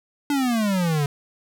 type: exponential sweep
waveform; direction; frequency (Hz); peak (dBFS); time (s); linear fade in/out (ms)
square; down; 293.7 to 140; -20; 0.3-1.06; 2
effects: none